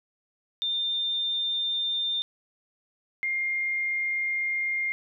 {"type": "tone pair in turn", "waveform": "sine", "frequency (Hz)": [3605, 2118], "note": ["A7", "C7"], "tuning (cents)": [41, 21], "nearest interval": "major sixth", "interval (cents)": 920, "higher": "first", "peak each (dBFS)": -25, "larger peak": "neither", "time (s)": [[0.62, 2.22], [3.23, 4.92]], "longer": "second", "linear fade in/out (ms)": 0, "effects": []}